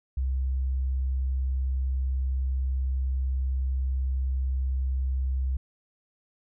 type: tone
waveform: sine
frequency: 65.41 Hz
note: C2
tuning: in tune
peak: -24 dBFS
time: 0.17-5.57 s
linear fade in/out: 5 ms
effects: none